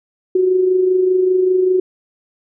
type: tone with amplitude modulation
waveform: sine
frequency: 370 Hz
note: F#4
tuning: in tune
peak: -9 dBFS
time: 0.35-1.8 s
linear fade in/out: 5 ms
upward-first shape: sine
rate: 25.1 Hz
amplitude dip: 45%
effects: none